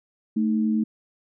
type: tone pair together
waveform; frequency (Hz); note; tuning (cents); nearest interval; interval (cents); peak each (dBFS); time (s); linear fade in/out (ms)
sine; 220 / 311.1; A3 / D#4; 0 / 0; tritone; 600; -20 / -28; 0.36-0.84; 10
effects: none